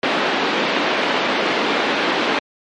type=band-pass noise; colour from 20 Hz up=pink; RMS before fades=-19 dBFS; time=0.03-2.39 s; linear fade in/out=2 ms; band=250 to 3700 Hz; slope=24 dB/octave; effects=MP3 48 kbps